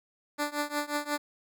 10% pulse tone with tremolo, 293.7 Hz, D4, in tune, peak -18 dBFS, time 0.38-1.18 s, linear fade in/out 20 ms, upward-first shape triangle, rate 5.6 Hz, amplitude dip 95%, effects none

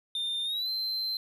triangle tone with pitch glide, 3614 to 4104 Hz, A7 to C8, +46 to -34 cents, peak -28 dBFS, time 0.15-1.17 s, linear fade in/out 2 ms, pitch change +220 cents, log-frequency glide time 0.44-0.69 s, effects none

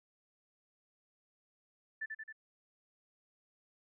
sine tone with echo, 1760 Hz, A6, in tune, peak -36 dBFS, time 2.01-2.06 s, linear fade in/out 10 ms, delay 89 ms, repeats 3, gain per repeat -3 dB, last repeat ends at 2.327 s, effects none

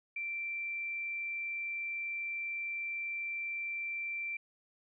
sine tone, 2349 Hz, D7, in tune, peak -35 dBFS, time 0.16-4.37 s, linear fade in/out 5 ms, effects none

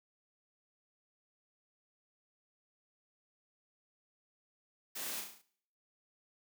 white noise with echo, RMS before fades -42 dBFS, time 4.95-5.21 s, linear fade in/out 10 ms, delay 35 ms, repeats 6, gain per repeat -4 dB, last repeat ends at 5.42 s, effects noise-tail reverb RT60 0.6 s tail -19 dB re dry + high-pass 200 Hz 12 dB/octave

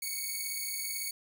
5% pulse beating tone pair, 2217 / 2235 Hz, C#7 / C#7, 0 / +14 cents, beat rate 18 Hz, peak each -27 dBFS, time 0.02-1.11 s, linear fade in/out 5 ms, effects none

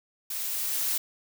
blue noise with level ramp, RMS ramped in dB -33 to -27 dBFS, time 0.3-0.98 s, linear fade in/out 5 ms, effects none

